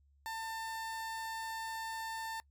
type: tone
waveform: 30% pulse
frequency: 896 Hz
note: A5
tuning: 31 cents sharp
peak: -36 dBFS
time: 0.26-2.4 s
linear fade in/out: 0 ms
effects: noise-tail reverb RT60 0.1 s tail -24 dB re dry + added 70 Hz sine -65 dBFS peak until 2.5 s